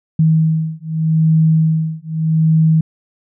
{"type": "beating tone pair", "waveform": "sine", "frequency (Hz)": [159, 159.82], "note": ["D#3", "D#3"], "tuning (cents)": [38, 47], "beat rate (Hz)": 0.82, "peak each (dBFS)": -14, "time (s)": [0.19, 2.81], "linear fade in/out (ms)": 5, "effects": []}